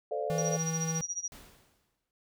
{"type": "chord", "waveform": "sine", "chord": "D minor seventh", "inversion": "second", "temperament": "equal with one note detuned", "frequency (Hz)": [440, 517.2, 587.3, 698.5], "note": ["A4", "C5", "D5", "F5"], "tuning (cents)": [0, -20, 0, 0], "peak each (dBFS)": [-35, -37, -35, -37], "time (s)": [0.11, 0.57], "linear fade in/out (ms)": 5}
{"type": "tone", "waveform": "square", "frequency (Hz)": 161.9, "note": "E3", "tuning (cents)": -31, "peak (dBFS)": -32, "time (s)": [0.3, 1.01], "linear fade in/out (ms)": 0}
{"type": "tone with tremolo", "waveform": "sine", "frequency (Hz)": 5760, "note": "F#8", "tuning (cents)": -47, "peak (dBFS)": -30, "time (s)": [0.38, 1.28], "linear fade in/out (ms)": 2, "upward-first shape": "sine", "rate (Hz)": 14, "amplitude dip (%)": 90}
{"type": "noise with exponential decay", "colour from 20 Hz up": "pink", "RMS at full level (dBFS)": -48, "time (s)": [1.32, 2.11], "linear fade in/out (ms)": 1, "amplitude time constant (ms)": 170}
{"effects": []}